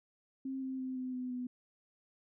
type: tone with pitch steps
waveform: sine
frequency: 266.1 / 262.6 / 259.1 / 255.7 / 252.3 / 249 Hz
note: C4 / C4 / C4 / C4 / B3 / B3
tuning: +29 / +6 / -17 / -40 / +37 / +14 cents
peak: -36 dBFS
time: 0.45-1.47 s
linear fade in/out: 5 ms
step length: 170 ms
effects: none